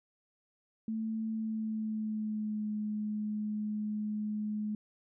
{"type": "tone with pitch glide", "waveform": "sine", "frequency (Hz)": [221.2, 211.7], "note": ["A3", "G#3"], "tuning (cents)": [9, 33], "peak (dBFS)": -32, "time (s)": [0.88, 4.75], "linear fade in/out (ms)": 2, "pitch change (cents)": -76, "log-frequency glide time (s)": [1.31, 2.7], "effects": []}